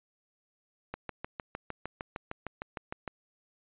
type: click train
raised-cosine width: 0.5 ms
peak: -21 dBFS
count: 15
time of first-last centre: 0.94-3.077 s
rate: 6.55 Hz
effects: resampled to 8000 Hz